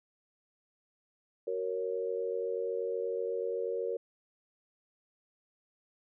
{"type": "chord", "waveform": "sine", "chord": "F# major", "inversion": "none", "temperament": "equal with one note detuned", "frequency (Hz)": [373.4, 466.2, 554.4], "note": ["F#4", "A#4", "C#5"], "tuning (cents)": [16, 0, 0], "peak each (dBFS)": [-38, -33, -38], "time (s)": [1.47, 3.97], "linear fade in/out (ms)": 5, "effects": []}